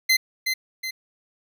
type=tone with echo; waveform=25% pulse; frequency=2062 Hz; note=C7; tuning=26 cents flat; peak=-12 dBFS; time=0.09-0.17 s; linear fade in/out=10 ms; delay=370 ms; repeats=2; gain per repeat=-6 dB; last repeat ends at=0.91 s; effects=none